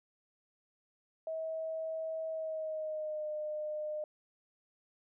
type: tone with pitch glide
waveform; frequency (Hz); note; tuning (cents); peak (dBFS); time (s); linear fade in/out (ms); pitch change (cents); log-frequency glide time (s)
sine; 642 to 607.7; E5 to D#5; -46 to -41; -35; 1.27-4.04; 2; -95; 2.29-3.29
effects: none